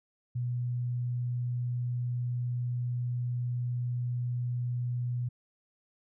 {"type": "tone", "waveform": "sine", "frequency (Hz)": 122.4, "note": "B2", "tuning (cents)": -15, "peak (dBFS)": -29, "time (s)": [0.35, 5.29], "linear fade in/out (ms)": 10, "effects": []}